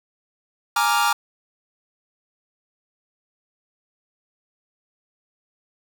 45% pulse chord, Bb dominant seventh, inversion third, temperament equal, 830.6 / 932.3 / 1174.7 / 1396.9 Hz, Ab5 / Bb5 / D6 / F6, 0 / 0 / 0 / 0 cents, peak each -23 dBFS, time 0.76-1.13 s, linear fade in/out 5 ms, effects none

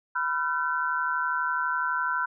sine tone cluster, 992 / 1371 / 1523 Hz, B5 / F6 / F#6, +7 / -32 / +50 cents, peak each -29 dBFS, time 0.15-2.26 s, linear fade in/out 10 ms, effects none

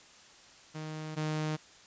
sawtooth tone pair in turn, 155.56 / 154.57 Hz, D#3 / D#3, 0 / -11 cents, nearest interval unison, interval 11 cents, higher first, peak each -34 / -27 dBFS, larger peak second, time 0.74-1.16 / 1.16-1.57 s, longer first, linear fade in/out 20 ms, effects white hiss -56 dBFS RMS until 1.86 s + resampled to 16000 Hz

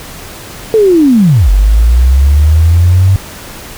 sine linear two-way sweep, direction down then up, 453.2 to 46.54 to 97.6 Hz, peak -3 dBFS, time 0.74-3.16 s, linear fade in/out 0 ms, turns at 1.5 s, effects pink hiss -28 dBFS RMS until 3.77 s

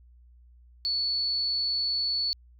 sine tone, 4435 Hz, C#8, in tune, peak -25 dBFS, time 0.85-2.33 s, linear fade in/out 0 ms, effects added 60 Hz sine -52 dBFS peak until 2.59 s

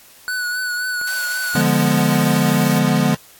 square tone with vibrato, 1480 Hz, F#6, in tune, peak -21 dBFS, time 0.28-1.61 s, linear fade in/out 0 ms, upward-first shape triangle, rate 3.8 Hz, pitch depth 34 cents each way
click, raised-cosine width 0.5 ms, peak -22 dBFS, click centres 1.014 s
white high-pass noise, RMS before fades -31 dBFS, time 1.07-2.79 s, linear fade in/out 2 ms, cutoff 530 Hz, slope 96 dB/octave
square chord, D diminished seventh, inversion none, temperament equal, 146.83 / 174.61 / 207.7 / 246.9 Hz, D3 / F3 / Ab3 / Cb4, 0 / 0 / 0 / 0 cents, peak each -20 dBFS, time 1.55-3.15 s, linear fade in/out 5 ms
effects white hiss -46 dBFS RMS until 3.39 s + AAC 64 kbps

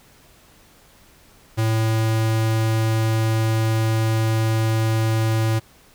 square tone, 111.3 Hz, A2, 20 cents sharp, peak -18 dBFS, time 1.57-5.6 s, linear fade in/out 20 ms, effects pink hiss -52 dBFS RMS until 5.94 s

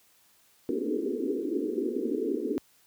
white band-pass noise, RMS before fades -30 dBFS, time 0.69-2.58 s, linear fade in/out 0 ms, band 230 to 460 Hz, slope 96 dB/octave, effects white hiss -63 dBFS RMS until 2.86 s + high-pass 60 Hz 12 dB/octave

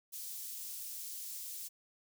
white high-pass noise, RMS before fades -44 dBFS, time 0.12-1.69 s, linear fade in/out 20 ms, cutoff 5400 Hz, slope 12 dB/octave, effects none

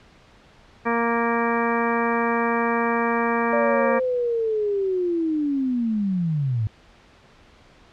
harmonic tone, 233.1 Hz, A#3, in tune, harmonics 1 / 2 / 3 / 4 / 5 / 6 / 7 / 8 / 10, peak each -25 / -25 / -30 / -27 / -27 / -37 / -31 / -31 / -33 dBFS, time 0.85-4 s, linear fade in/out 20 ms
sine linear sweep, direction down, 590 to 103.3 Hz, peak -20 dBFS, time 3.53-6.67 s, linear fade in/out 0 ms
effects pink hiss -52 dBFS RMS until 7.92 s + low-pass 4000 Hz 12 dB/octave

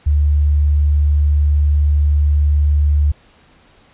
sine tone, 73.42 Hz, D2, in tune, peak -10 dBFS, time 0.06-3.12 s, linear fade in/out 10 ms, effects pink hiss -50 dBFS RMS until 3.93 s + resampled to 8000 Hz

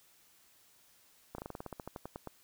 slowing click train, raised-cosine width 1 ms, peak -27 dBFS, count 15, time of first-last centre 1.35-2.273 s, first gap 33 ms, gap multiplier 1.1, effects white hiss -65 dBFS RMS until 2.43 s

